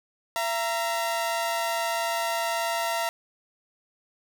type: tone pair together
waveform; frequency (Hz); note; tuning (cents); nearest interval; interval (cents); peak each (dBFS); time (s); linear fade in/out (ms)
sawtooth; 674.6 / 932.3; E5 / A#5; +40 / 0; tritone; 560; -24 / -25; 0.36-3.09; 0
effects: none